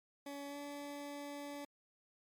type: tone with pitch glide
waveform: 20% pulse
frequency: 282.9 to 287.3 Hz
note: C#4 to D4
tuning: +35 to -38 cents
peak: -39 dBFS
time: 0.26-1.65 s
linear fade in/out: 5 ms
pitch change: +27 cents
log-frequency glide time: 0.48-0.57 s
effects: MP3 96 kbps